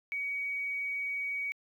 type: tone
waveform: triangle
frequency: 2257 Hz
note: C#7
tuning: 31 cents sharp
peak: -28 dBFS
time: 0.12-1.52 s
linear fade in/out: 0 ms
effects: tanh soft clip ceiling -30 dBFS